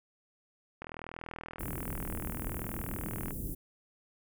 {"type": "click train", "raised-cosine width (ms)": 0.5, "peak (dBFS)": -26, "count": 102, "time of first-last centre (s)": [0.82, 3.308], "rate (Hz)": 40.6}
{"type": "band-stop noise", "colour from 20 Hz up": "pink", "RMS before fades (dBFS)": -38, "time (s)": [1.59, 3.55], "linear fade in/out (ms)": 10, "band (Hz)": [370, 11000], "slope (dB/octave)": 24}
{"effects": []}